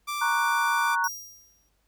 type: tone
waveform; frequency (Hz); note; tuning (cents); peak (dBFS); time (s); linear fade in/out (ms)
sawtooth; 1174.7; D6; 0; -25; 0.07-0.96; 20
type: chord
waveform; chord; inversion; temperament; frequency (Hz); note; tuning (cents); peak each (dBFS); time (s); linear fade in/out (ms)
sine; F# major; first; equal; 932.3 / 1108.7 / 1480; A#5 / C#6 / F#6; 0 / 0 / 0; -26 / -29 / -26; 0.21-1.08; 10
type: tone with exponential decay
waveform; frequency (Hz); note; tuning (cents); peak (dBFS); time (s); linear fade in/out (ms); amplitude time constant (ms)
sawtooth; 5700; F8; +34; -27; 1.04-1.69; 1; 140
effects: added 50 Hz sine -70 dBFS peak until 1.87 s + pink hiss -72 dBFS RMS until 1.87 s